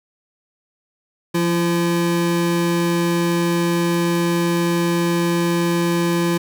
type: tone pair together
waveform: square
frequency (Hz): 172.6 / 340.4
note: F3 / F4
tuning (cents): -20 / -44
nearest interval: octave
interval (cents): 1176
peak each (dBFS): -20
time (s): 1.34-6.38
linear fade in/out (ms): 10
effects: none